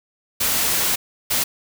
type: noise bursts at uneven times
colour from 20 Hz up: white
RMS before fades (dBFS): -20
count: 2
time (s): 0.4-0.96 / 1.3-1.44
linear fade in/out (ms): 10
effects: none

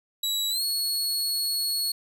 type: tone with pitch glide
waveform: sawtooth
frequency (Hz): 3900 to 4352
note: B7 to C#8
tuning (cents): -23 to -33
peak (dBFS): -22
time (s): 0.23-1.92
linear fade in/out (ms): 5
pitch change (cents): +190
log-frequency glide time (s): 0.5-0.63
effects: none

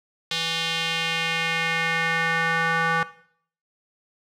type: tone with band-pass filter sweep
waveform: square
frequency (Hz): 164.81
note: E3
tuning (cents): 0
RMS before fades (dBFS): -24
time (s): 0.31-3.03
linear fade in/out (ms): 2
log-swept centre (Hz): 3600 to 1400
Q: 2.4
effects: noise-tail reverb RT60 0.6 s tail -17 dB re dry

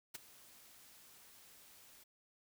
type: noise with ADSR envelope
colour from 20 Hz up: white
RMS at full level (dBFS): -43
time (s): 0.14-2.04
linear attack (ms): 12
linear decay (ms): 16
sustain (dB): -18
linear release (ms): 11
effects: none

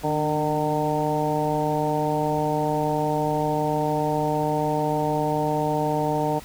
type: harmonic tone with a mistuned harmonic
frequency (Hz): 152.1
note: D#3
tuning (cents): -39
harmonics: 1 / 2 / 3 / 4 / 5 / 6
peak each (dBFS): -28 / -28 / -28 / -28 / -28 / -28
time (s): 0.03-6.4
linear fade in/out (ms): 20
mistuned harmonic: 2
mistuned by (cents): -39
effects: pink hiss -43 dBFS RMS until 6.44 s

